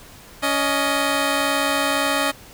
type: tone pair together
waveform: 10% pulse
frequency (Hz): 280.2 / 622.3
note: C#4 / D#5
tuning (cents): +19 / 0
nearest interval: octave + major second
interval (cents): 1381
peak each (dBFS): -13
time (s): 0.42-2.32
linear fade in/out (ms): 20
effects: pink hiss -44 dBFS RMS until 2.53 s